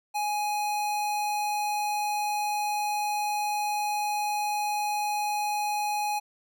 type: tone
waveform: square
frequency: 834 Hz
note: G#5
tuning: 7 cents sharp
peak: -27 dBFS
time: 0.14-6.2 s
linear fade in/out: 20 ms
effects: none